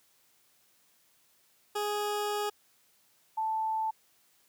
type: tone pair in turn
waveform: 20% pulse / sine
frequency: 415.3 / 880 Hz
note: G#4 / A5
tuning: 0 / 0 cents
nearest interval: octave + minor second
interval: 1300 cents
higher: second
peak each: -25 / -28 dBFS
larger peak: first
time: 1.75-2.5 / 3.37-3.91 s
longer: first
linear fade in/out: 10 ms
effects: white hiss -67 dBFS RMS until 4.48 s + high-pass 80 Hz 12 dB/octave